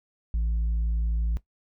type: tone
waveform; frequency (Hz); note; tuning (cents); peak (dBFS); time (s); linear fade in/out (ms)
sine; 55.9; A1; +28; -20; 0.34-1.37; 0
effects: noise-tail reverb RT60 0.1 s tail -17 dB re dry + tanh soft clip ceiling -22 dBFS